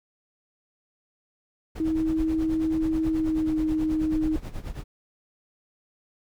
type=noise with tremolo; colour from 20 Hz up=brown; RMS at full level=-31 dBFS; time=1.75-4.84 s; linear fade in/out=10 ms; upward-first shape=sine; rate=9.3 Hz; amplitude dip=80%
type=tone with pitch glide; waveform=sine; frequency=318.7 to 312.9 Hz; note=D#4 to D#4; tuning=+42 to +10 cents; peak=-22 dBFS; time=1.8-4.36 s; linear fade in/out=2 ms; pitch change=-32 cents; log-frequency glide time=3.12-3.53 s
effects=none